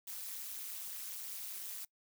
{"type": "noise with amplitude modulation", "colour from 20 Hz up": "blue", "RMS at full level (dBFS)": -40, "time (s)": [0.07, 1.85], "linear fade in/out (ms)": 5, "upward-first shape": "sine", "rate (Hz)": 205, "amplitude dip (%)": 100, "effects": ["noise-tail reverb RT60 0.1 s tail -22 dB re dry"]}